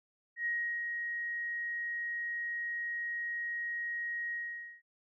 sine tone with ADSR envelope, 1886 Hz, A#6, 20 cents sharp, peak -30 dBFS, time 0.36-4.82 s, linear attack 96 ms, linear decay 360 ms, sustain -4 dB, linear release 490 ms, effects none

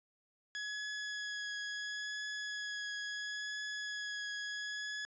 sawtooth tone with vibrato, 1681 Hz, G#6, 20 cents sharp, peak -35 dBFS, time 0.55-5.05 s, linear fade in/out 0 ms, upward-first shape triangle, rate 0.73 Hz, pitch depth 14 cents each way, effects resampled to 16000 Hz

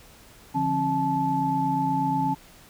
sine tone cluster, 145 / 173.4 / 270.2 / 869 Hz, D3 / F3 / C#4 / A5, -22 / -12 / -44 / -22 cents, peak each -31 / -31 / -27 / -24 dBFS, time 0.54-2.35 s, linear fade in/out 20 ms, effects pink hiss -51 dBFS RMS until 2.69 s

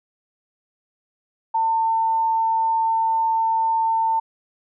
sine tone, 899 Hz, A5, 37 cents sharp, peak -17 dBFS, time 1.54-4.2 s, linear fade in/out 10 ms, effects none

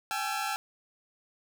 sawtooth tone cluster, 787 / 847 / 1343 Hz, G5 / G#5 / E6, +7 / +34 / +32 cents, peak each -31 dBFS, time 0.11-0.56 s, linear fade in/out 0 ms, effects none

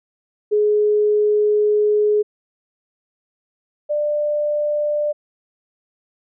sine tone pair in turn, 420 / 594 Hz, G#4 / D5, +19 / +20 cents, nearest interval tritone, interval 601 cents, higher second, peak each -13 / -17 dBFS, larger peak first, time 0.51-2.23 / 3.89-5.13 s, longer first, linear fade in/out 20 ms, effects none

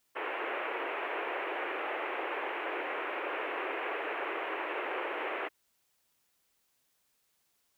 pink band-pass noise, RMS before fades -36 dBFS, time 0.15-5.49 s, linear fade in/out 20 ms, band 340 to 2700 Hz, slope 48 dB/octave, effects white hiss -75 dBFS RMS until 7.77 s

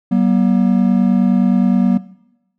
triangle tone pair together, 190 / 239.6 Hz, F#3 / A#3, +46 / +48 cents, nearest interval major third, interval 402 cents, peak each -12 dBFS, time 0.11-1.98 s, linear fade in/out 10 ms, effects noise-tail reverb RT60 0.9 s tail -18 dB re dry

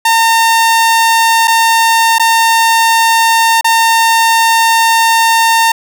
sawtooth tone with dropouts, 910 Hz, A#5, 42 cents flat, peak -3 dBFS, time 0.05-5.72 s, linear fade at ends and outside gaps 5 ms, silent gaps 1.474-1.478 / 2.184-2.196 / 3.611-3.644 s, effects none

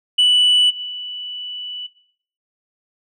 sine tone with level steps, 2966 Hz, F#7, 4 cents sharp, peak -8 / -26 dBFS, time 0.18-1.87 s, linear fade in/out 10 ms, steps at 0.69 s, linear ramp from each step 20 ms, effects noise-tail reverb RT60 0.6 s tail -18 dB re dry + tanh soft clip ceiling -9 dBFS

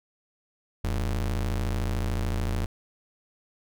square ring-modulated tone, 63.5 Hz, B1, 49 cents sharp, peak -23 dBFS, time 0.84-2.66 s, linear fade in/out 5 ms, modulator 26.8 Hz, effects none

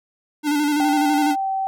square tone with vibrato, 295 Hz, D4, 8 cents sharp, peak -18 dBFS, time 0.43-1.36 s, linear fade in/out 50 ms, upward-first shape square, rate 12 Hz, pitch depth 35 cents each way
sine tone with pitch glide, 784 to 771.4 Hz, G5 to G5, 0 to -28 cents, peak -20 dBFS, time 0.8-1.67 s, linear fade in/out 0 ms, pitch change -28 cents, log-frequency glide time 1.26-1.5 s
effects none

